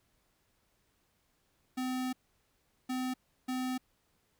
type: tone bursts at uneven times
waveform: square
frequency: 255.7 Hz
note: C4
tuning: 40 cents flat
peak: -33 dBFS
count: 3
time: 1.77-2.13 / 2.89-3.14 / 3.48-3.78 s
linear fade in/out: 10 ms
effects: pink hiss -74 dBFS RMS until 4.39 s